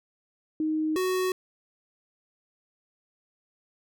sine / square tone pair in turn, 311.7 / 370.7 Hz, D#4 / F#4, +3 / +3 cents, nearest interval minor third, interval 300 cents, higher second, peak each -24 / -25 dBFS, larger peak first, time 0.6-0.96 / 0.96-1.32 s, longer neither, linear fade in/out 2 ms, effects none

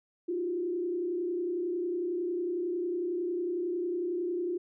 sine tone with frequency modulation, 352 Hz, F4, 14 cents sharp, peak -29 dBFS, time 0.28-4.58 s, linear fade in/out 10 ms, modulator 31 Hz, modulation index 0.72, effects none

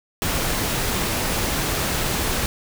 pink noise, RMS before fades -23 dBFS, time 0.22-2.46 s, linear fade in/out 0 ms, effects none

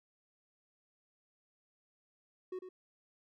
triangle tone with echo, 369.3 Hz, F#4, 3 cents flat, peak -36 dBFS, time 2.52-2.59 s, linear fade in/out 5 ms, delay 100 ms, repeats 1, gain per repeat -8 dB, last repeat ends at 2.69 s, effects none

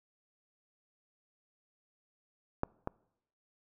clicks, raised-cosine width 1 ms, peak -16 / -20 dBFS, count 2, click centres 2.634 / 2.874 s, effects noise-tail reverb RT60 0.8 s tail -25 dB re dry

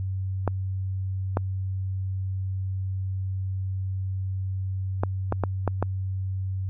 clicks, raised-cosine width 1 ms, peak -10 dBFS, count 7, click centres 0.477 / 1.371 / 5.035 / 5.324 / 5.437 / 5.677 / 5.826 s, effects added 95 Hz sine -26 dBFS peak until 6.69 s

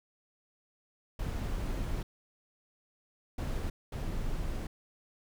brown noise bursts at uneven times, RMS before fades -34 dBFS, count 3, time 1.19-2.03 / 3.38-3.7 / 3.92-4.67 s, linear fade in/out 5 ms, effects none

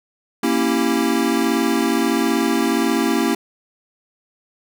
square chord, A# diminished seventh, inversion none, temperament equal with one note detuned, 233.1 / 274.5 / 329.6 / 392 Hz, A#3 / C#4 / E4 / G4, 0 / -17 / 0 / 0 cents, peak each -22 / -22 / -22 / -25 dBFS, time 0.43-3.35 s, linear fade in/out 5 ms, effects none

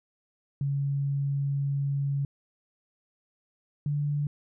sine tone pair in turn, 140 / 145.74 Hz, C#3 / D3, +18 / -13 cents, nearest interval minor second, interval 69 cents, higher second, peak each -25 dBFS, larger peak neither, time 0.61-2.25 / 3.86-4.27 s, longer first, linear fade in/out 2 ms, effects none

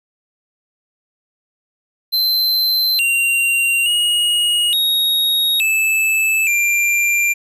square tone with pitch steps, 4093 / 2764 / 2882 / 3763 / 2622 / 2378 Hz, C8 / F7 / F#7 / A#7 / E7 / D7, -39 / -19 / -46 / +16 / -10 / +21 cents, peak -14 dBFS, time 2.12-7.34 s, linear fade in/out 20 ms, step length 870 ms, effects resampled to 32000 Hz + 9-bit

